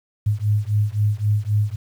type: beating tone pair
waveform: sine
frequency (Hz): 103 / 106.8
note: G#2 / G#2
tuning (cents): -14 / +49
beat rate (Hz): 3.8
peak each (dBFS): -20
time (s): 0.26-1.76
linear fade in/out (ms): 10
effects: 8-bit